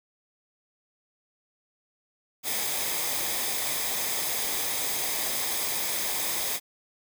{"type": "noise with comb filter", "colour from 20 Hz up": "white", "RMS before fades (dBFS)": -29, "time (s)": [2.43, 6.6], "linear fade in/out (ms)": 50, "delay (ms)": 0.7, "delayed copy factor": -0.5, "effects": []}